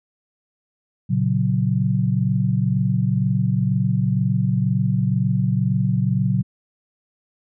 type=chord; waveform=sine; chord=F# major; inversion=first; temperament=equal; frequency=116.54 / 138.59 / 185 Hz; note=A#2 / C#3 / F#3; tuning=0 / 0 / 0 cents; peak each=-21 dBFS; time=1.09-6.43 s; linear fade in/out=20 ms; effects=none